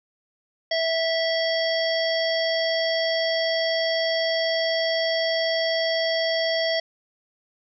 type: harmonic tone with a mistuned harmonic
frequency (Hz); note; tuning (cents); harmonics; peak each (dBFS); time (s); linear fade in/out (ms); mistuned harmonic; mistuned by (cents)
656; E5; -9; 1 / 3 / 5 / 7 / 8; -23 / -28 / -30 / -31 / -32; 0.71-6.8; 5; 8; +56
effects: none